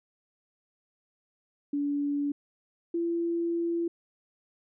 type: tone pair in turn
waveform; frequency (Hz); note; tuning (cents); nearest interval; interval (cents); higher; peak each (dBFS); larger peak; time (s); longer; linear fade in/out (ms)
sine; 287 / 338.7; D4 / E4; -40 / +47; minor third; 287; second; -26; neither; 1.73-2.32 / 2.94-3.88; second; 5
effects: none